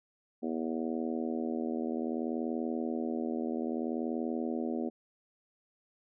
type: harmonic tone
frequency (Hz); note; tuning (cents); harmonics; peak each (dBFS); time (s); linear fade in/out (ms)
80.6; E2; -38; 3 / 4 / 5 / 6 / 7 / 8 / 9; -34 / -37 / -39 / -45 / -43 / -47 / -46; 0.42-4.9; 20
effects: none